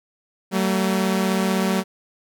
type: tone pair together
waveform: sawtooth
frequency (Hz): 190 / 225.9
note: F#3 / A3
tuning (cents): +46 / +46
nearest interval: minor third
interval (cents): 300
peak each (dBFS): -16 / -20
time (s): 0.51-1.84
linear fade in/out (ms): 50
effects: none

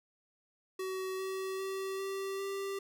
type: tone with pitch steps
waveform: square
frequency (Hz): 377 / 380.9 / 384.9 / 388.9 / 393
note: F#4 / G4 / G4 / G4 / G4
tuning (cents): +32 / -50 / -32 / -14 / +4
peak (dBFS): -36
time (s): 0.79-2.79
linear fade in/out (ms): 5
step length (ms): 400
effects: none

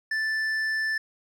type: tone with hard clipping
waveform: sine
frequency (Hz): 1760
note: A6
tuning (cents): 0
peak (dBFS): -26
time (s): 0.11-0.98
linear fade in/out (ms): 5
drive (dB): 6
effects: none

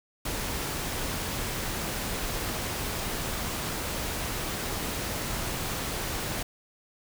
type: noise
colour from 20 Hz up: pink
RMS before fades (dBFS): -32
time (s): 0.25-6.43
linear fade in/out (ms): 5
effects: none

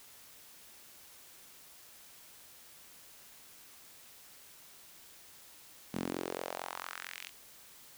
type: tone with high-pass filter sweep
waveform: sawtooth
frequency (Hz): 44.4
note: F1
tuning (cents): +29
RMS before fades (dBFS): -41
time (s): 5.93-7.3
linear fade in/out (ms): 20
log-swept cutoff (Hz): 200 to 2800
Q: 2.2
effects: white hiss -56 dBFS RMS until 7.97 s

